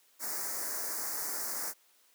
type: band-stop noise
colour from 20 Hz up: white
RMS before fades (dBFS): -36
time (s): 0.19-1.74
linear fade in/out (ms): 50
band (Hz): 2000 to 4900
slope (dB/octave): 48
effects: white hiss -66 dBFS RMS until 2.14 s + high-pass 300 Hz 12 dB/octave